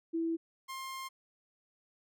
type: tone pair in turn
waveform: sine / sawtooth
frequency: 329.6 / 1060.7 Hz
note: E4 / C6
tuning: 0 / +23 cents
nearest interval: octave + minor sixth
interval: 2023 cents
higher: second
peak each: -30 / -36 dBFS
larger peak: first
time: 0.13-0.37 / 0.68-1.09 s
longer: second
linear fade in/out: 20 ms
effects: none